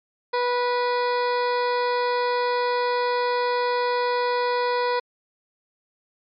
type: harmonic tone with a mistuned harmonic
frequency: 490 Hz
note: B4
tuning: 14 cents flat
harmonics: 1 / 2 / 3 / 4 / 5 / 7 / 8 / 9 / 10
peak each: -23 / -24 / -33 / -34 / -38 / -41 / -42 / -38 / -41 dBFS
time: 0.33-5 s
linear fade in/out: 10 ms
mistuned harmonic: 9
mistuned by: -47 cents
effects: MP3 96 kbps